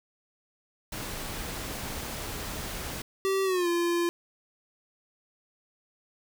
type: noise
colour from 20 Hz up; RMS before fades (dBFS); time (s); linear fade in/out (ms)
pink; -36; 0.92-3.02; 5
type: tone with pitch glide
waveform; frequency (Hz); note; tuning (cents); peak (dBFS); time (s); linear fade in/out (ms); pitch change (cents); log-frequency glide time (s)
square; 386.5 to 344.3; G4 to F4; -24 to -25; -25; 3.25-4.09; 0; -201; 3.44-3.68
effects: none